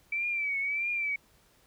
sine tone with vibrato, 2309 Hz, D7, 30 cents flat, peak -28 dBFS, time 0.12-1.16 s, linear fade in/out 5 ms, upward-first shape triangle, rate 1.6 Hz, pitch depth 90 cents each way, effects pink hiss -64 dBFS RMS until 1.66 s

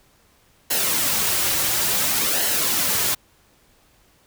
white noise with flanger, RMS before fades -21 dBFS, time 0.7-3.15 s, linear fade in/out 10 ms, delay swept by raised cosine 0.83 to 4.73 ms, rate 0.57 Hz, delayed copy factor -0.5, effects pink hiss -58 dBFS RMS until 4.26 s

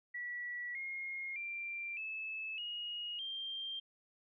sine tone with pitch steps, 1944 / 2145 / 2366 / 2610 / 2879 / 3176 Hz, B6 / C7 / D7 / E7 / F#7 / G7, -28 / +42 / +12 / -18 / -48 / +22 cents, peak -39 dBFS, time 0.14-3.8 s, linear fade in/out 10 ms, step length 610 ms, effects none

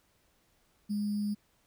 sine tone with sample-and-hold, 206.8 Hz, G#3, 7 cents flat, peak -29 dBFS, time 0.89-1.35 s, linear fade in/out 20 ms, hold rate 4900 Hz, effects pink hiss -70 dBFS RMS until 1.66 s

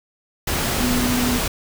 sine tone in noise, 246.8 Hz, B3, 1 cent flat, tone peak -20 dBFS, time 0.8-1.39 s, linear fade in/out 5 ms, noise pink, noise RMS -22 dBFS, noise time 0.47-1.48 s, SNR -1 dB, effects none

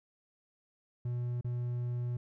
triangle tone with dropouts, 121.7 Hz, B2, 25 cents flat, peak -30 dBFS, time 1.05-2.17 s, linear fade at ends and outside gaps 5 ms, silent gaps 1.411-1.445 s, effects none

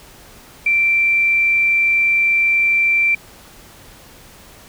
sine tone, 2349 Hz, D7, in tune, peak -12 dBFS, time 0.66-3.15 s, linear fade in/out 5 ms, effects pink hiss -43 dBFS RMS until 4.68 s

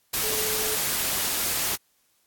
sine tone in noise, 432.5 Hz, A4, 30 cents flat, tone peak -34 dBFS, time 0.23-0.76 s, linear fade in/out 10 ms, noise white, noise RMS -26 dBFS, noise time 0.13-1.76 s, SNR -11 dB, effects white hiss -67 dBFS RMS until 2.26 s + AAC 64 kbps

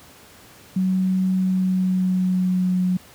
sine tone with pitch glide, 187 to 182.62 Hz, F#3 to F#3, +19 to -22 cents, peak -17 dBFS, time 0.76-2.97 s, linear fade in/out 5 ms, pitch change -41 cents, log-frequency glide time 1.35-2.82 s, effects pink hiss -47 dBFS RMS until 3.14 s + high-pass 80 Hz 12 dB/octave

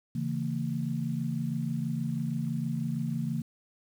sine chord, A# diminished, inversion first, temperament equal with one note detuned, 138.59 / 164.81 / 227.6 Hz, C#3 / E3 / A#3, 0 / 0 / -41 cents, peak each -33 dBFS, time 0.15-3.42 s, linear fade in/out 5 ms, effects 9-bit

